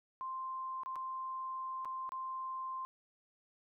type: tone with dropouts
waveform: sine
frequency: 1046.5 Hz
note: C6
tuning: in tune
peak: -38 dBFS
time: 0.21-2.85 s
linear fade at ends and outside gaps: 0 ms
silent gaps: 0.834-0.86 / 0.957-0.962 / 1.848-1.855 / 2.092-2.12 s
effects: none